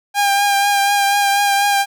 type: tone with vibrato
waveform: sawtooth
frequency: 804 Hz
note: G5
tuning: 44 cents sharp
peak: -9 dBFS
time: 0.14-1.86 s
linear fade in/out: 50 ms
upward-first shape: triangle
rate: 4.1 Hz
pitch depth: 28 cents each way
effects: none